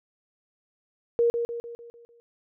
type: tone with echo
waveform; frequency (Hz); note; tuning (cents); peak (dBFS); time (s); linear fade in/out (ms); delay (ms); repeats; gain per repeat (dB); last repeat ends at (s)
sine; 470; A#4; +14; -18; 1.19-1.3; 0; 150; 6; -6; 2.2
effects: none